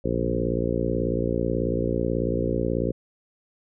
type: harmonic tone with a mistuned harmonic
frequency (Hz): 58.27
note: A#1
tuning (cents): 0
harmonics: 1 / 2 / 3 / 4 / 5 / 6 / 7 / 8 / 9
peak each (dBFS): -31 / -31 / -31 / -31 / -31 / -31 / -31 / -31 / -31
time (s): 0.04-2.92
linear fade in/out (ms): 10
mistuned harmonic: 2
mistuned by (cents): +22
effects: none